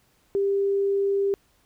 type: tone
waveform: sine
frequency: 396.6 Hz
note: G4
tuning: 20 cents sharp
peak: -20 dBFS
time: 0.35-1.34 s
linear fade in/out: 0 ms
effects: pink hiss -64 dBFS RMS until 1.65 s